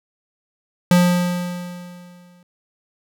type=tone with exponential decay; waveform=square; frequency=177.3 Hz; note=F3; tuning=26 cents sharp; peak=-10 dBFS; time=0.91-2.43 s; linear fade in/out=2 ms; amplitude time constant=330 ms; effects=none